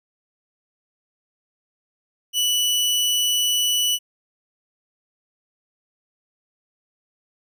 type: tone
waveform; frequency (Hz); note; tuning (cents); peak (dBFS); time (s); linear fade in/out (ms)
sawtooth; 2960; F#7; 0; -15; 2.33-3.99; 50
effects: none

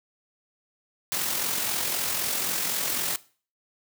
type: noise with amplitude modulation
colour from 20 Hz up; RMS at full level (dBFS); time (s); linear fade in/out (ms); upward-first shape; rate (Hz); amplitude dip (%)
white; -26; 1.12-3.16; 0; sine; 43.9; 40
effects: noise-tail reverb RT60 0.4 s tail -19 dB re dry + high-pass 100 Hz 12 dB/octave

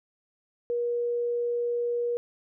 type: tone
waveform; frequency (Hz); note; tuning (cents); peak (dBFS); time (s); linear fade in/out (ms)
sine; 478; A#4; +43; -25; 0.7-2.17; 0
effects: none

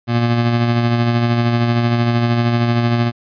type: tone with tremolo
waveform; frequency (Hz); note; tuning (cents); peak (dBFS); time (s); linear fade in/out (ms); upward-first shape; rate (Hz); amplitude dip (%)
25% pulse; 118.4; A#2; +27; -8; 0.07-3.12; 50; sine; 13; 35
effects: resampled to 11025 Hz

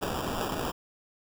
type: noise with sample-and-hold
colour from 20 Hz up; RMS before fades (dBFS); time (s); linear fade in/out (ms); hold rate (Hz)
white; -32; 0.01-0.72; 20; 2100
effects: none

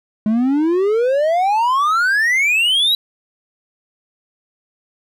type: exponential sweep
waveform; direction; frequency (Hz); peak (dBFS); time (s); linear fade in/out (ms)
triangle; up; 209 to 3951; -11; 0.26-2.95; 2
effects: none

